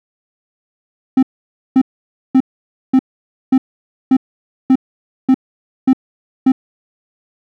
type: tone bursts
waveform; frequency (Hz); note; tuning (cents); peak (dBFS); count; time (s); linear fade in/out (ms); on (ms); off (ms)
triangle; 261.6; C4; 0; -4; 10; 1.17-6.52; 5; 58; 530
effects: none